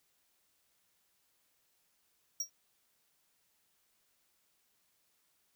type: tone with exponential decay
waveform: square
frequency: 5660 Hz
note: F8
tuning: 22 cents sharp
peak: -30 dBFS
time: 2.4-2.5 s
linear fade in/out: 5 ms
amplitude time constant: 21 ms
effects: white hiss -75 dBFS RMS until 5.55 s